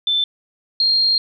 sine tone pair in turn, 3534 / 4216 Hz, A7 / C8, +7 / +12 cents, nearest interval minor third, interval 305 cents, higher second, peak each -15 / -13 dBFS, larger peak second, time 0.07-0.24 / 0.8-1.18 s, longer second, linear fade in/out 2 ms, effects none

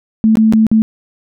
sine tone with dropouts, 220 Hz, A3, in tune, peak -6 dBFS, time 0.24-0.82 s, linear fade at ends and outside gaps 0 ms, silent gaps 0.355-0.371 / 0.525-0.535 / 0.667-0.715 s, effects none

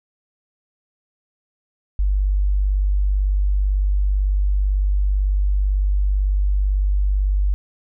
sine tone, 49 Hz, G1, in tune, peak -15 dBFS, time 1.99-7.54 s, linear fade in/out 0 ms, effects none

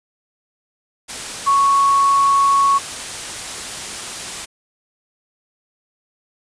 sine tone in noise, 1108.7 Hz, C#6, in tune, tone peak -11 dBFS, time 1.46-2.79 s, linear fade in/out 20 ms, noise white, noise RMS -28 dBFS, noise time 1.08-4.46 s, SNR +14 dB, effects resampled to 22050 Hz

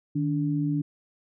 sine tone pair together, 153 / 289.1 Hz, D#3 / D4, -29 / -27 cents, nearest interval major seventh, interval 1102 cents, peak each -26 dBFS, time 0.15-0.82 s, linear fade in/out 10 ms, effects none

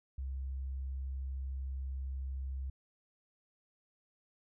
sine tone, 66.5 Hz, C2, 29 cents sharp, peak -36 dBFS, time 0.18-2.7 s, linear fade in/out 5 ms, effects none

